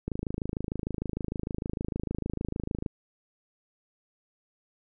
click train, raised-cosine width 3 ms, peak -18 dBFS, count 75, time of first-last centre 0.08-2.862 s, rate 26.6 Hz, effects none

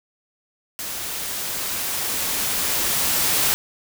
white noise with level ramp, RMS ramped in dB -30 to -19 dBFS, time 0.79-3.54 s, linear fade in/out 0 ms, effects none

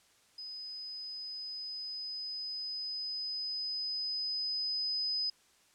sine tone with level ramp, 5020 Hz, D#8, 15 cents sharp, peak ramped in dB -41 to -30 dBFS, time 0.38-5.3 s, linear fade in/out 5 ms, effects white hiss -66 dBFS RMS until 5.74 s + low-pass 9000 Hz 12 dB/octave

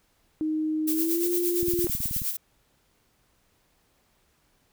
sine tone with pitch glide, 311.1 to 349.2 Hz, D#4 to F4, 0 to 0 cents, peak -24 dBFS, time 0.41-1.87 s, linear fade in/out 0 ms, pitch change +200 cents, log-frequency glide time 0.89-1.27 s
violet noise with tremolo, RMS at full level -27 dBFS, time 0.87-2.37 s, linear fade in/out 10 ms, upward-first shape sine, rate 8.7 Hz, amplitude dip 60%
click train, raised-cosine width 5 ms, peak -23 dBFS, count 12, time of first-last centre 1.63-2.218 s, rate 18.7 Hz
effects pink hiss -67 dBFS RMS until 4.72 s

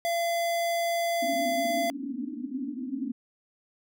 square tone, 681 Hz, F5, 44 cents flat, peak -26 dBFS, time 0.05-1.9 s, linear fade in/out 0 ms
pink band-pass noise, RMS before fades -34 dBFS, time 1.22-3.12 s, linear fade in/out 5 ms, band 240 to 290 Hz, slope 96 dB/octave
effects none

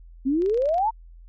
sine exponential sweep, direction up, 254.7 to 935 Hz, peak -19 dBFS, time 0.25-0.91 s, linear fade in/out 20 ms
clicks, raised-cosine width 0.2 ms, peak -28 dBFS, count 10, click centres 0.421 / 0.461 / 0.497 / 0.544 / 0.575 / 0.621 / 0.657 / 0.69 / 0.743 / 0.782 s
effects added 42 Hz sine -43 dBFS peak until 1.28 s

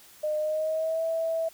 sine tone with pitch glide, 610 to 653.8 Hz, D#5 to E5, -34 to -14 cents, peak -25 dBFS, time 0.23-1.49 s, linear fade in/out 10 ms, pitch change +120 cents, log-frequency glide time 0.38-1.04 s, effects white hiss -53 dBFS RMS until 1.53 s

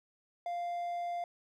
triangle tone, 697 Hz, F5, 4 cents flat, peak -32 dBFS, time 0.46-1.24 s, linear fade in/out 2 ms, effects none

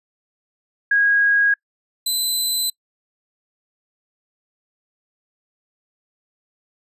sine / 20% pulse tone pair in turn, 1643 / 4029 Hz, G#6 / B7, -19 / +34 cents, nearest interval octave + major third, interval 1553 cents, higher second, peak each -13 dBFS, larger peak neither, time 0.91-1.54 / 2.06-2.7 s, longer second, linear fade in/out 5 ms, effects noise-tail reverb RT60 0.1 s tail -26 dB re dry + resampled to 32000 Hz

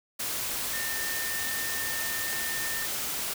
sine tone in noise, 1811 Hz, A6, 49 cents sharp, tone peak -34 dBFS, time 0.73-2.86 s, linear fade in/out 10 ms, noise white, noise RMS -32 dBFS, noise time 0.19-3.34 s, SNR -5 dB, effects none

